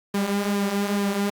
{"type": "tone with flanger", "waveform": "sawtooth", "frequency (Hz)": 201.5, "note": "G3", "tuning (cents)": 48, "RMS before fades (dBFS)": -24, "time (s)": [0.14, 1.3], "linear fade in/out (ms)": 5, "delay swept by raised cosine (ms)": [1.4, 6.8], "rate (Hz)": 2.3, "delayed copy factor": -0.55, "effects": ["Opus 48 kbps"]}